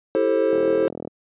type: chord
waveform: triangle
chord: A minor seventh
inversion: second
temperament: equal with one note detuned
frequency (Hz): 329.6 / 392 / 440 / 530.2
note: E4 / G4 / A4 / C5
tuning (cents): 0 / 0 / 0 / +23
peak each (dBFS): -22 / -23 / -19 / -19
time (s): 0.15-0.88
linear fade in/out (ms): 0
type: click train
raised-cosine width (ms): 2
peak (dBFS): -16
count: 23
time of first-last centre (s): 0.53-1.075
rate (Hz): 40.4
effects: high-pass 200 Hz 12 dB/octave + resampled to 8000 Hz